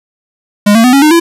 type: tone with pitch steps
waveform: square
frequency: 206 / 227.3 / 250.7 / 276.6 / 305.1 / 336.6 Hz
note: G#3 / A#3 / B3 / C#4 / D#4 / E4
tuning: -14 / -43 / +26 / -4 / -34 / +36 cents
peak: -4 dBFS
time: 0.66-1.2 s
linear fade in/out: 10 ms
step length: 90 ms
effects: resampled to 32000 Hz + 7-bit